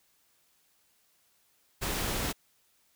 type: noise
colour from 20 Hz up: pink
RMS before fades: -32 dBFS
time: 1.81-2.33 s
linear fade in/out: 20 ms
effects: white hiss -69 dBFS RMS until 2.95 s